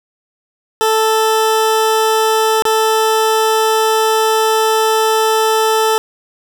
20% pulse tone with dropouts, 440 Hz, A4, in tune, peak -6 dBFS, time 0.81-5.98 s, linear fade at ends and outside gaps 0 ms, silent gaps 2.622-2.653 s, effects none

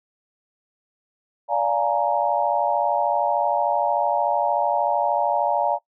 sine chord, Bb dominant seventh, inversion first, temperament just, 582.7 / 699.2 / 839.1 / 932.3 Hz, D5 / F5 / Ab5 / Bb5, -14 / +2 / +18 / 0 cents, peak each -24 dBFS, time 1.48-5.79 s, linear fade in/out 50 ms, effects noise-tail reverb RT60 0.1 s tail -20 dB re dry

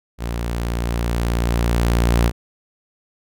sawtooth tone with level ramp, 58.4 Hz, A#1, 4 cents sharp, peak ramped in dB -19 to -9 dBFS, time 0.18-2.32 s, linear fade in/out 50 ms, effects none

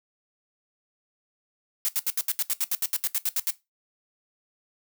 blue noise bursts, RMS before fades -25 dBFS, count 16, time 1.85-3.505 s, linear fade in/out 0 ms, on 35 ms, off 73 ms, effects noise-tail reverb RT60 0.2 s tail -17 dB re dry

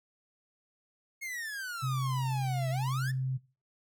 45% pulse exponential two-way sweep, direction down then up, 2183 to 640 to 1829 Hz, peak -36 dBFS, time 1.21-3.12 s, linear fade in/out 20 ms, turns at 2.7 s
sine tone, 130.81 Hz, C3, in tune, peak -29 dBFS, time 1.82-3.38 s, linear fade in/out 20 ms
effects noise-tail reverb RT60 0.3 s tail -18 dB re dry

